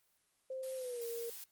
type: tone with pitch glide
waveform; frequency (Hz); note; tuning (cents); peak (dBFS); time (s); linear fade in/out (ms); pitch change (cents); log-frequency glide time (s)
sine; 523.3 to 466.2; C5 to A#4; 0 to 0; -39; 0.5-1.3; 5; -200; 0.76-1.04
type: noise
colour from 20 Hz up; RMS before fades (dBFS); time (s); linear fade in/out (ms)
blue; -48; 0.63-1.44; 2
effects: white hiss -75 dBFS RMS until 1.51 s + Opus 24 kbps